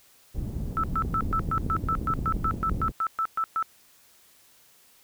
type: low-pass noise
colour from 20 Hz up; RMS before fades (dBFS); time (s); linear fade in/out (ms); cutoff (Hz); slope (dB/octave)
pink; -31; 0.34-2.92; 20; 220; 12
type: tone bursts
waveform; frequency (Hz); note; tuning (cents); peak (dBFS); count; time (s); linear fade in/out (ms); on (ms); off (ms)
sine; 1318.5; E6; 0; -23; 16; 0.77-3.626; 0; 66; 120
type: click train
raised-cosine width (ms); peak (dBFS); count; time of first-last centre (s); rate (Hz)
3; -19; 22; 1.05-2.892; 11.4
effects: white hiss -58 dBFS RMS until 5.03 s